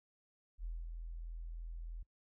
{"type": "tone with ADSR envelope", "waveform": "sine", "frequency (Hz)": 41.58, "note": "E1", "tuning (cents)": 16, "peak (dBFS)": -38, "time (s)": [0.58, 2.03], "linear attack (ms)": 64, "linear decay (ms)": 220, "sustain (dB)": -4, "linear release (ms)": 7, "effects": ["noise-tail reverb RT60 0.1 s tail -25 dB re dry"]}